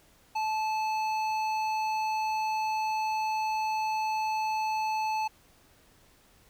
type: tone with hard clipping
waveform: sine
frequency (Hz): 870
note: A5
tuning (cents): -20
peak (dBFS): -29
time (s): 0.35-5.28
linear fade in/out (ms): 10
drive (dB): 11
effects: pink hiss -61 dBFS RMS until 6.49 s